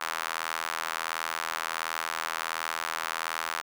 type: tone with high-pass filter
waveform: square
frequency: 40.7 Hz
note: E1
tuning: 21 cents flat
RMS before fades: -33 dBFS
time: 0-3.62 s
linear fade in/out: 20 ms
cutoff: 1200 Hz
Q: 1.8
effects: none